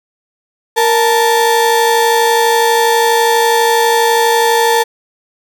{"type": "tone pair together", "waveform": "35% pulse", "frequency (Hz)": [465.6, 879], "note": ["A#4", "A5"], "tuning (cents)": [-2, -2], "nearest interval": "major seventh", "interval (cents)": 1100, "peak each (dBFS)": -10, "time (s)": [0.76, 4.84], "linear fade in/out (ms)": 20, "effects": []}